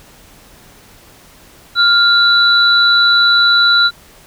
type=tone pair together; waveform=sine; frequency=1400 / 3960 Hz; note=F6 / B7; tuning=+4 / +4 cents; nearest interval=octave + tritone; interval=1800 cents; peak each=-10 dBFS; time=1.75-3.91 s; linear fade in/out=50 ms; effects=pink hiss -43 dBFS RMS until 4.26 s